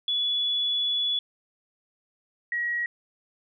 sine tone pair in turn, 3416 / 1906.1 Hz, G#7 / A#6, +48 / +38 cents, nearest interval minor seventh, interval 1010 cents, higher first, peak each -23 / -25 dBFS, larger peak first, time 0.08-1.19 / 2.52-2.86 s, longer first, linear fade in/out 2 ms, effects none

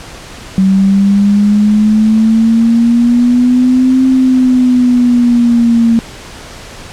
sine exponential two-way sweep, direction up then down, 190 to 261.6 to 228.7 Hz, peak -5 dBFS, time 0.58-5.99 s, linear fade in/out 0 ms, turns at 4.06 s, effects pink hiss -30 dBFS RMS until 6.92 s + low-pass 8000 Hz 12 dB/octave

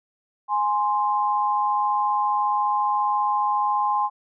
sine tone pair together, 831.9 / 1046.5 Hz, G#5 / C6, +3 / 0 cents, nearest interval major third, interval 397 cents, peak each -22 dBFS, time 0.48-4.1 s, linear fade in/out 50 ms, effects none

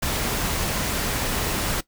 pink noise, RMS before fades -25 dBFS, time 0.02-1.81 s, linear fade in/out 10 ms, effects noise-tail reverb RT60 0.1 s tail -18 dB re dry

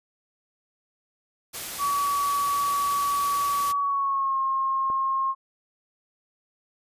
white noise, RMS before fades -34 dBFS, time 1.53-3.73 s, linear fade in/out 20 ms
sine tone with pitch glide, 1136 to 1072.2 Hz, C#6 to C6, +42 to +42 cents, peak -22 dBFS, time 1.78-5.35 s, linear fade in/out 50 ms, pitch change -100 cents, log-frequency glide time 3.74-4.38 s
click, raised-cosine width 1 ms, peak -24 dBFS, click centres 4.901 s
effects resampled to 32000 Hz

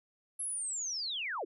sine linear sweep, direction down, 11175 to 284.3 Hz, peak -34 dBFS, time 0.39-1.45 s, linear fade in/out 10 ms, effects none

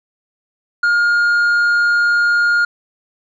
sine tone with tanh clipping, 1419 Hz, F6, 27 cents sharp, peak -12 dBFS, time 0.83-2.65 s, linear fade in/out 5 ms, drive 4 dB, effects none

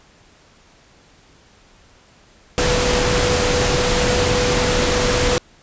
sine tone in noise, 493.5 Hz, B4, 1 cent flat, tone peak -20 dBFS, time 2.58-5.38 s, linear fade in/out 0 ms, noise pink, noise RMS -18 dBFS, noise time 2.58-5.38 s, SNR -5 dB, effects pink hiss -51 dBFS RMS until 5.62 s + resampled to 16000 Hz

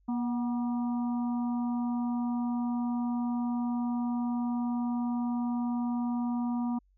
harmonic tone with a mistuned harmonic, 240 Hz, B3, 49 cents flat, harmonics 1 / 3 / 4 / 5, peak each -28 / -42 / -42 / -48 dBFS, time 0.08-6.79 s, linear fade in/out 10 ms, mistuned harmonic 3, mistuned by +47 cents, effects added 47 Hz sine -63 dBFS peak until 6.97 s

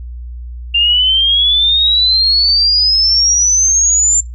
sine exponential sweep, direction up, 2779 to 7310 Hz, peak -8 dBFS, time 0.74-4.21 s, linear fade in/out 10 ms, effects noise-tail reverb RT60 0.2 s tail -24 dB re dry + added 60 Hz sine -24 dBFS peak until 4.34 s

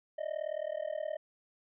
triangle tone with amplitude modulation, 617 Hz, D#5, 15 cents flat, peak -28 dBFS, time 0.18-1.17 s, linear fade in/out 10 ms, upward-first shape sine, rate 38.9 Hz, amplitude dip 100%, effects resampled to 8000 Hz

